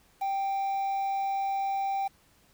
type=tone with quantisation; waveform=triangle; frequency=784 Hz; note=G5; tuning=in tune; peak=-25 dBFS; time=0.21-2.08 s; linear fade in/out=10 ms; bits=8; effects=pink hiss -63 dBFS RMS until 2.53 s